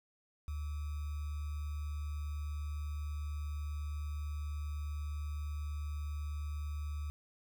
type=tone with sample-and-hold; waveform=sine; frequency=74.2 Hz; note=D2; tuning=18 cents sharp; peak=-36 dBFS; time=0.48-7.1 s; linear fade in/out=0 ms; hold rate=1225 Hz; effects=none